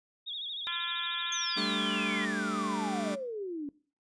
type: tone with vibrato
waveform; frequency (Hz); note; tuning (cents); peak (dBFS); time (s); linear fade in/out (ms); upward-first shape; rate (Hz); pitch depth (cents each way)
sine; 3520; A7; 0; -35; 0.26-1.66; 20; sine; 13; 120
type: harmonic tone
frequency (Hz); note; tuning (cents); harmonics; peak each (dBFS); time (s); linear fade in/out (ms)
343.4; F4; -29; 3 / 4 / 5 / 6 / 7 / 8 / 9 / 10; -43 / -40 / -39 / -48 / -41 / -48 / -41 / -41; 0.67-2.25; 0
type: exponential sweep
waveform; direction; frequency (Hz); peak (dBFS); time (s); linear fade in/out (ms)
sine; down; 6460 to 277.2; -34; 1.32-3.69; 2
type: chord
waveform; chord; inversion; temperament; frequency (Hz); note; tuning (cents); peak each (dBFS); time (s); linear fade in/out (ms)
sawtooth; G suspended second; none; just; 196 / 220.5 / 294; G3 / A3 / D4; 0 / +4 / +2; -32; 1.56-3.16; 20
effects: noise-tail reverb RT60 0.4 s tail -20 dB re dry + resampled to 22050 Hz